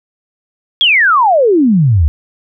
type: exponential sweep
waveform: sine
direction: down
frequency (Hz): 3415 to 69.5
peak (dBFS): -6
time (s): 0.81-2.08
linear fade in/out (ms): 0
effects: none